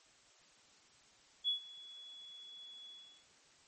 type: tone with ADSR envelope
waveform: sine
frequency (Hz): 3385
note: G#7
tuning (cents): +32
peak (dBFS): -29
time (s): 1.44-3.26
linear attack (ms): 42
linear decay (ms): 110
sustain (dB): -21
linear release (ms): 370
effects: white hiss -65 dBFS RMS until 3.67 s + MP3 32 kbps